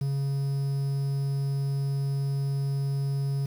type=tone with quantisation; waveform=triangle; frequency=138.4 Hz; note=C#3; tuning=2 cents flat; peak=-23 dBFS; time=0.01-3.46 s; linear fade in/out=5 ms; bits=8; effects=none